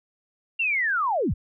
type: linear sweep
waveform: sine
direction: down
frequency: 2794 to 30 Hz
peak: -21 dBFS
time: 0.59-1.34 s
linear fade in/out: 10 ms
effects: none